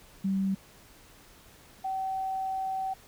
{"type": "tone pair in turn", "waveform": "sine", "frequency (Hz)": [193.3, 764.8], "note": ["G3", "G5"], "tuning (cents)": [-24, -43], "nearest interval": "2 octaves", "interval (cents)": 2381, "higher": "second", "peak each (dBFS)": [-25, -29], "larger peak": "first", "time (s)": [[0.24, 0.55], [1.84, 2.94]], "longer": "second", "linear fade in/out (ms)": 10, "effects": ["pink hiss -55 dBFS RMS until 3.07 s"]}